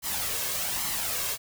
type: noise with flanger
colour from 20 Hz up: white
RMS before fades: -30 dBFS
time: 0.02-1.38 s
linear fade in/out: 50 ms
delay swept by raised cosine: 0.96 to 1.88 ms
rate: 1.2 Hz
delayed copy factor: +0.5
effects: none